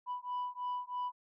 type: beating tone pair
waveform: sine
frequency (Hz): 987.8 / 990.9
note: B5 / B5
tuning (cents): 0 / +5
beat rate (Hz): 3.1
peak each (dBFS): -37 / -37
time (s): 0.06-1.12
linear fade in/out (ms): 50
effects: tanh soft clip ceiling -32 dBFS